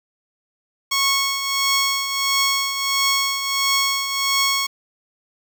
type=tone with tremolo; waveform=10% pulse; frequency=1100 Hz; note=C#6; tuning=14 cents flat; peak=-7 dBFS; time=0.91-4.67 s; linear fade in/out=10 ms; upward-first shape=triangle; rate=1.5 Hz; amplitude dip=60%; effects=8-bit